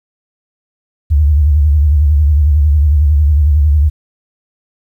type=tone with vibrato; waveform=sine; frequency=74 Hz; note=D2; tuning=14 cents sharp; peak=-6 dBFS; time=1.1-3.9 s; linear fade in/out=20 ms; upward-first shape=sine; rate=11 Hz; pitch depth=110 cents each way; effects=8-bit